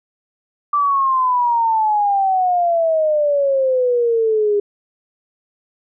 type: exponential sweep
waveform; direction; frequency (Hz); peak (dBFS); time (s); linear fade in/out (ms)
sine; down; 1174.7 to 405.7; -13; 0.73-4.6; 5
effects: none